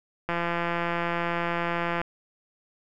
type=click train; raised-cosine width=0.5 ms; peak=-13 dBFS; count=296; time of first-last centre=0.29-2.015 s; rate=171 Hz; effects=none